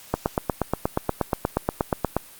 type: click train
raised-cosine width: 1 ms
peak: -6 dBFS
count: 18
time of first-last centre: 0.14-2.166 s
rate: 8.39 Hz
effects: white hiss -46 dBFS RMS until 2.39 s + Opus 48 kbps